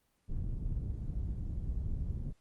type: low-pass noise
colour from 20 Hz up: pink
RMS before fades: -36 dBFS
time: 0.28-2.33 s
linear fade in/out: 20 ms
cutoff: 120 Hz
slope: 12 dB/octave
effects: pink hiss -75 dBFS RMS until 2.4 s + Opus 24 kbps